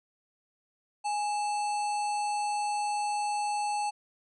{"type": "harmonic tone with a mistuned harmonic", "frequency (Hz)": 880, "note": "A5", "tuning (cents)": 0, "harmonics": [1, 3, 5, 7, 9, 10], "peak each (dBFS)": [-28, -41, -43, -48, -46, -47], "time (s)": [1.04, 3.91], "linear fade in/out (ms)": 20, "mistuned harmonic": 1, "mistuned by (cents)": -98, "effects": []}